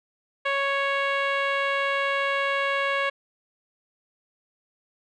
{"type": "tone with low-pass filter", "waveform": "10% pulse", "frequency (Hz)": 554.4, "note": "C#5", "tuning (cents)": 0, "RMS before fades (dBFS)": -25, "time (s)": [0.45, 3.1], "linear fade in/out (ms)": 10, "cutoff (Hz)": 2500, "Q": 0.92, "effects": []}